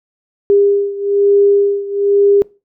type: beating tone pair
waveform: sine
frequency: 402.3 / 403.4 Hz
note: G4 / G4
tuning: +45 / +50 cents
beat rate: 1.1 Hz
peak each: -11 / -14 dBFS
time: 0.5-2.42 s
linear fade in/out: 0 ms
effects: noise-tail reverb RT60 0.3 s tail -23 dB re dry